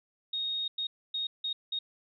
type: tone bursts at uneven times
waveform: sine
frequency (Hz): 3729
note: A#7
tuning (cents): 0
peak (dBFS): -30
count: 5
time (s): 0.33-0.68 / 0.78-0.87 / 1.14-1.27 / 1.44-1.53 / 1.72-1.79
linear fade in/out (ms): 5
effects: none